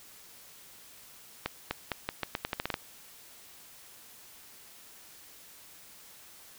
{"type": "accelerating click train", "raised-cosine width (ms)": 0.3, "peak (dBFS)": -14, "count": 12, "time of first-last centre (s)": [1.46, 2.741], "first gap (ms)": 250, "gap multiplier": 0.83, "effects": ["white hiss -53 dBFS RMS until 6.58 s"]}